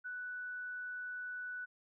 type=tone; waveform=sine; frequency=1485 Hz; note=F#6; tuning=6 cents sharp; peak=-40 dBFS; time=0.04-1.66 s; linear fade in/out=20 ms; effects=none